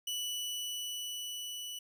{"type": "tone with level ramp", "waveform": "sawtooth", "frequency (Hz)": 2960, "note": "F#7", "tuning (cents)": 0, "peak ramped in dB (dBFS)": [-31, -37], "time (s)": [0.07, 1.79], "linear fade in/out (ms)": 5, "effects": []}